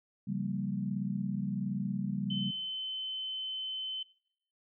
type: chord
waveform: sine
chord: G half-diminished seventh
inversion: second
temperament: equal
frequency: 138.59 / 174.61 / 196 / 233.1 Hz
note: Db3 / F3 / G3 / Bb3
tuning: 0 / 0 / 0 / 0 cents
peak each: -38 / -40 / -34 / -40 dBFS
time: 0.27-2.51 s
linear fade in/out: 10 ms
type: tone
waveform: sine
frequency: 3060 Hz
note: G7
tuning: 42 cents flat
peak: -35 dBFS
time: 2.3-4.03 s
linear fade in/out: 5 ms
effects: noise-tail reverb RT60 0.7 s tail -21 dB re dry